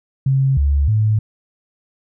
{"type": "tone with pitch steps", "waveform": "sine", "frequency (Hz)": [134.8, 70.9, 107.9], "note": ["C#3", "C#2", "A2"], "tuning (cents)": [-48, 40, -33], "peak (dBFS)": -12, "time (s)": [0.26, 1.19], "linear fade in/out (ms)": 5, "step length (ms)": 310, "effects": []}